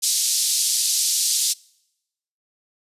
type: band-pass noise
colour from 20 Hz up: pink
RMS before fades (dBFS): -21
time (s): 0.02-1.54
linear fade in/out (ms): 20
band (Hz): 4400 to 11000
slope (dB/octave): 24
effects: noise-tail reverb RT60 0.9 s tail -26 dB re dry + resampled to 32000 Hz